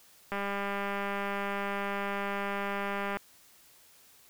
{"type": "click train", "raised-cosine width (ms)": 0.5, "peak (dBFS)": -19, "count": 571, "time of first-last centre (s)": [0.32, 3.17], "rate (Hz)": 200, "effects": ["white hiss -59 dBFS RMS until 4.29 s"]}